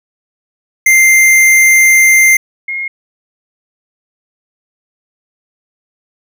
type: tone pair in turn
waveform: square / sine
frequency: 2093 / 2146 Hz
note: C7 / C7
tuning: 0 / +43 cents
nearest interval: unison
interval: 43 cents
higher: second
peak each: -5 / -16 dBFS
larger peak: first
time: 0.86-2.37 / 2.68-2.88 s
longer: first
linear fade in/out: 5 ms
effects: none

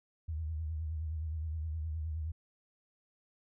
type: tone with vibrato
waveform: sine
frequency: 78.9 Hz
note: D#2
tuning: 25 cents sharp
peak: -34 dBFS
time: 0.28-2.32 s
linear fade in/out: 10 ms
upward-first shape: triangle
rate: 9.6 Hz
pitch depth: 92 cents each way
effects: none

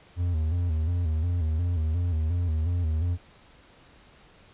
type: tone with vibrato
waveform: triangle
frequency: 83 Hz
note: E2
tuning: 12 cents sharp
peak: -21 dBFS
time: 0.16-3.18 s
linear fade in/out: 50 ms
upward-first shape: square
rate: 2.8 Hz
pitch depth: 95 cents each way
effects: pink hiss -55 dBFS RMS until 4.53 s + resampled to 8000 Hz

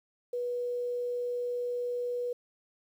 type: tone with quantisation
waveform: sine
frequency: 487.8 Hz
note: B4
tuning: 21 cents flat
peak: -30 dBFS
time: 0.33-2.33 s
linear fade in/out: 5 ms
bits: 10
effects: none

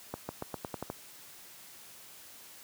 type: accelerating click train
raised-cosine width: 1 ms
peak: -21 dBFS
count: 8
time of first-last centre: 0.14-0.9 s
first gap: 150 ms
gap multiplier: 0.89
effects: white hiss -52 dBFS RMS until 2.63 s + high-pass 80 Hz 12 dB/octave

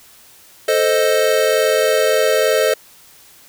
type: chord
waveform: square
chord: A diminished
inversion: none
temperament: equal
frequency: 440 / 523.3 / 622.3 Hz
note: A4 / C5 / Eb5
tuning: 0 / 0 / 0 cents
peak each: -18 dBFS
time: 0.68-2.74 s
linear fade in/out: 5 ms
effects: white hiss -46 dBFS RMS until 3.48 s

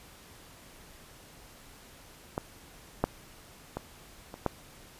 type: clicks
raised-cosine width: 1 ms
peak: -16 / -10 / -19 / -27 / -12 dBFS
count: 5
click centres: 2.379 / 3.04 / 3.77 / 4.341 / 4.463 s
effects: pink hiss -53 dBFS RMS until 4.99 s + resampled to 32000 Hz

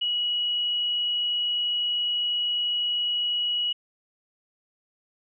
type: tone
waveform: sine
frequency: 2917 Hz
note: F#7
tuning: 25 cents flat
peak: -23 dBFS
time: 0.01-3.73 s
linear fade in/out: 10 ms
effects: none

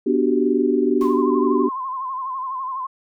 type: chord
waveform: sine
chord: G major seventh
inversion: first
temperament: equal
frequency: 246.9 / 293.7 / 370 / 392 Hz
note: B3 / D4 / F#4 / G4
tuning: 0 / 0 / 0 / 0 cents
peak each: -21 dBFS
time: 0.06-1.69 s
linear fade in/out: 10 ms
type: noise with exponential decay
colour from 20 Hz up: pink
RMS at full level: -39 dBFS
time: 1.01-1.39 s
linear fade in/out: 0 ms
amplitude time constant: 81 ms
type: tone with vibrato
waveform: sine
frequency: 1046.5 Hz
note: C6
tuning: in tune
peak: -24 dBFS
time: 1.01-2.87 s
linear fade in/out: 10 ms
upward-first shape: sine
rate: 12 Hz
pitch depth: 68 cents each way
effects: none

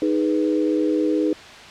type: chord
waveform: sine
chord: G# minor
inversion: second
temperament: equal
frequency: 311.1 / 415.3 / 493.9 Hz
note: D#4 / G#4 / B4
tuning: 0 / 0 / 0 cents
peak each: -19 / -24 / -25 dBFS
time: 0.02-1.33 s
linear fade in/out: 2 ms
effects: white hiss -40 dBFS RMS until 1.7 s + low-pass 4000 Hz 12 dB/octave

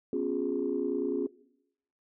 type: chord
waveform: sine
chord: C# dominant seventh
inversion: third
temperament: equal with one note detuned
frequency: 246.9 / 277.2 / 356.8 / 415.3 Hz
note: B3 / C#4 / E#4 / G#4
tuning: 0 / 0 / +37 / 0 cents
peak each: -36 / -32 / -32 / -32 dBFS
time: 0.13-1.27 s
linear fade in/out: 2 ms
effects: noise-tail reverb RT60 0.8 s tail -21 dB re dry + tanh soft clip ceiling -19 dBFS

